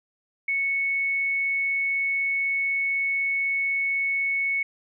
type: tone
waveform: sine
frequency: 2211 Hz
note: C#7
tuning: 5 cents flat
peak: -22 dBFS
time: 0.48-4.63 s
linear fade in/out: 5 ms
effects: none